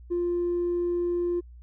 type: tone with tanh clipping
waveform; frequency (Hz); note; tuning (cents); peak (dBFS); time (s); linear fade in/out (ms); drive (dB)
triangle; 349.2; F4; 0; -24; 0.1-1.41; 20; 5
effects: added 60 Hz sine -44 dBFS peak until 1.62 s